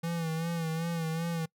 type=tone with vibrato; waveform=square; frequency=164.81 Hz; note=E3; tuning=in tune; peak=-31 dBFS; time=0.03-1.46 s; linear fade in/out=10 ms; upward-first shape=sine; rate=2.6 Hz; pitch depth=52 cents each way; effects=noise-tail reverb RT60 0.1 s tail -24 dB re dry